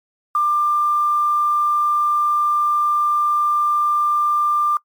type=tone with quantisation; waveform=sine; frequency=1191 Hz; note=D6; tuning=24 cents sharp; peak=-14 dBFS; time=0.35-4.77 s; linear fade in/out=2 ms; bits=7; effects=noise-tail reverb RT60 0.1 s tail -23 dB re dry + MP3 96 kbps